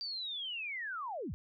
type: linear sweep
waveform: sine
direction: down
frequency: 4699 to 41.2 Hz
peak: -37 dBFS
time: 0.01-1.34 s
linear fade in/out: 0 ms
effects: none